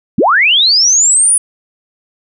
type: linear sweep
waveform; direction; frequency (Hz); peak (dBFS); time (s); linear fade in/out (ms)
sine; up; 146.83 to 9956; -6; 0.18-1.38; 5
effects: none